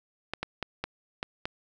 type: clicks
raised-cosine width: 0.3 ms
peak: -15 dBFS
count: 6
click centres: 0.336 / 0.43 / 0.627 / 0.84 / 1.229 / 1.455 s
effects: none